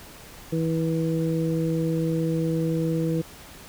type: harmonic tone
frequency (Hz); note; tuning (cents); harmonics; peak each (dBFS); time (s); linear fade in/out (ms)
162.6; E3; -23; 1 / 2 / 3; -24 / -27 / -29; 0.52-3.22; 10
effects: pink hiss -45 dBFS RMS until 3.68 s